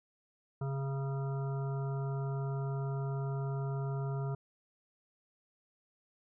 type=harmonic tone; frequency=136.7 Hz; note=C#3; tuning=24 cents flat; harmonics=1 / 3 / 5 / 7 / 9 / 10; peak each=-33 / -43 / -47 / -50 / -52 / -53 dBFS; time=0.61-4.35 s; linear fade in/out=5 ms; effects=none